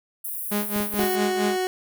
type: high-pass noise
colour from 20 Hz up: white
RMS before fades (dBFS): -31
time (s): 0.24-1.16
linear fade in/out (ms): 10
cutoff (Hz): 9700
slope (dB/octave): 48
type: tone with tremolo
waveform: sawtooth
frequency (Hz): 206.8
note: G#3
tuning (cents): -7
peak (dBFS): -18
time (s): 0.51-1.57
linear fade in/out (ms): 10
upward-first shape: sine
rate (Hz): 4.5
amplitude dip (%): 85
type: clicks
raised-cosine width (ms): 2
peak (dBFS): -22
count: 5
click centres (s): 0.762 / 0.804 / 0.94 / 1 / 1.036
type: tone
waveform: 30% pulse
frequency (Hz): 370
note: F#4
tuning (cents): 0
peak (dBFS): -20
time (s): 0.99-1.67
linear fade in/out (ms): 0
effects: none